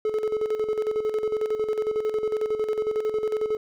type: tone with tremolo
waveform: triangle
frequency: 430.6 Hz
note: A4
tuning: 37 cents flat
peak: -19 dBFS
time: 0.05-3.57 s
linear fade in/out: 2 ms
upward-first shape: square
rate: 11 Hz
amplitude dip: 60%
effects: none